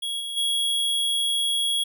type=tone with level steps; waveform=square; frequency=3322 Hz; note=G#7; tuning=in tune; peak=-27 / -30 / -22 dBFS; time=0.02-1.84 s; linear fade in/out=10 ms; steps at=0.19 / 0.36 s; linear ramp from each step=20 ms; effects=none